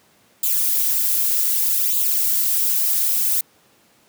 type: noise with flanger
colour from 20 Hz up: violet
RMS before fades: -19 dBFS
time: 0.43-3.41 s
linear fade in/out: 5 ms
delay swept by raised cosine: 0.26 to 5.16 ms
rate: 0.65 Hz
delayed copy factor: +0.85
effects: pink hiss -56 dBFS RMS until 4.08 s + high-pass 150 Hz 12 dB/octave